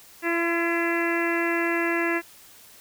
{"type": "harmonic tone with a mistuned harmonic", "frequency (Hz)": 338, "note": "E4", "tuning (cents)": 43, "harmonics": [1, 2, 3, 4, 5, 6, 7, 8], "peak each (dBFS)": [-25, -32, -33, -35, -29, -30, -35, -35], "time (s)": [0.22, 2.22], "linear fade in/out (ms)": 50, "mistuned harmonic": 3, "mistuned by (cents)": 15, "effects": ["white hiss -50 dBFS RMS until 2.8 s"]}